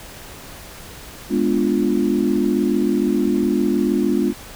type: chord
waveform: sine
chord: G# diminished seventh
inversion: none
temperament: equal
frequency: 207.7 / 246.9 / 293.7 / 349.2 Hz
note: G#3 / B3 / D4 / F4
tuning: 0 / 0 / 0 / 0 cents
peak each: -21 dBFS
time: 1.29-4.34 s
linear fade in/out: 50 ms
effects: pink hiss -38 dBFS RMS until 4.55 s